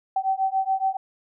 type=beating tone pair; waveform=sine; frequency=765 / 772.1 Hz; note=G5 / G5; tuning=-42 / -26 cents; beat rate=7.1 Hz; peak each=-24 dBFS; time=0.16-0.97 s; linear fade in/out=5 ms; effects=none